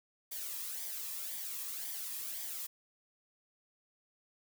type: noise with flanger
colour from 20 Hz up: blue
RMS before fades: -41 dBFS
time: 0.31-2.67 s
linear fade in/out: 10 ms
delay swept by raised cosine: 0.73 to 1.39 ms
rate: 1.9 Hz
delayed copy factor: -0.55
effects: none